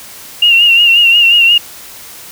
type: tone with vibrato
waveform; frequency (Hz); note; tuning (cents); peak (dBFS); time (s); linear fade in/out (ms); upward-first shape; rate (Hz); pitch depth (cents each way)
sine; 2794; F7; 0; -4; 0.42-1.58; 5; sine; 5.6; 52
effects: white hiss -32 dBFS RMS until 2.31 s